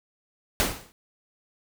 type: noise with exponential decay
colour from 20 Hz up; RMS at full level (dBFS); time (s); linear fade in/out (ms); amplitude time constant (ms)
pink; -20; 0.6-0.92; 0; 69
effects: none